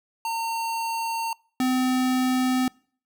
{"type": "tone pair in turn", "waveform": "square", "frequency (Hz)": [912, 255.9], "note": ["A#5", "C4"], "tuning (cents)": [-38, -38], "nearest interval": "octave + minor seventh", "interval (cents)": 2200, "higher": "first", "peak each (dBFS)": [-26, -21], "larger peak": "second", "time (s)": [[0.25, 1.33], [1.6, 2.68]], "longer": "neither", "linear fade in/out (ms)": 2, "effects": ["noise-tail reverb RT60 0.5 s tail -26 dB re dry"]}